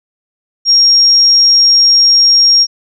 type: tone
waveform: sine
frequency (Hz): 5580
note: F8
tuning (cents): -2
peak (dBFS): -4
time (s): 0.65-2.67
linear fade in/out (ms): 50
effects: none